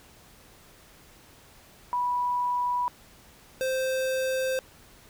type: tone pair in turn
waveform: sine / square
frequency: 981 / 522.2 Hz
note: B5 / C5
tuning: -12 / -3 cents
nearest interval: major seventh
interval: 1091 cents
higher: first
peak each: -24 / -26 dBFS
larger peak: first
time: 1.93-2.88 / 3.61-4.59 s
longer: second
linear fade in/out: 0 ms
effects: pink hiss -54 dBFS RMS until 5.09 s